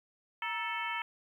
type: harmonic tone with a mistuned harmonic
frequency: 440 Hz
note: A4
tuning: in tune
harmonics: 2 / 3 / 4 / 5 / 6 / 7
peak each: -38 / -40 / -41 / -39 / -42 / -44 dBFS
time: 0.42-1.02 s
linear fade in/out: 2 ms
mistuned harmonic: 2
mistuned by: +110 cents
effects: 11-bit